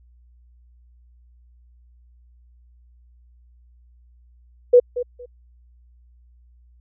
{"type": "tone with echo", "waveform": "sine", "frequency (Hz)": 490.1, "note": "B4", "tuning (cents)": -13, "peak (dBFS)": -7, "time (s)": [4.73, 4.8], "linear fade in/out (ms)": 10, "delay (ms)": 230, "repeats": 2, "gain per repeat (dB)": -14, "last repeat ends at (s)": 5.26, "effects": ["added 60 Hz sine -50 dBFS peak until 6.8 s"]}